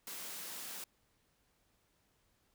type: high-pass noise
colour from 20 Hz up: white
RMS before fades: -45 dBFS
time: 0.07-0.84 s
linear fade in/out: 2 ms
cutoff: 140 Hz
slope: 48 dB/octave
effects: pink hiss -75 dBFS RMS until 2.54 s